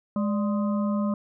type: harmonic tone with a mistuned harmonic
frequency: 208.1 Hz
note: G#3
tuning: 4 cents sharp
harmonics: 1 / 3 / 5 / 6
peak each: -23 / -33 / -37 / -39 dBFS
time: 0.16-1.14 s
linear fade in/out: 2 ms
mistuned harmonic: 3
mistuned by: -100 cents
effects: none